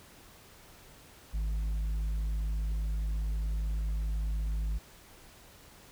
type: tone with tanh clipping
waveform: sine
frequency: 52.5 Hz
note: G#1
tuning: 19 cents sharp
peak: -30 dBFS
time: 1.33-4.79 s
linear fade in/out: 20 ms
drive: 5 dB
effects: pink hiss -55 dBFS RMS until 5.91 s